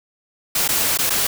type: noise with dropouts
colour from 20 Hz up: white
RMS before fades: -19 dBFS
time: 0.55-1.27 s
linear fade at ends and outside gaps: 5 ms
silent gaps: 0.679-0.688 / 0.975-0.987 / 1.096-1.103 s
effects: none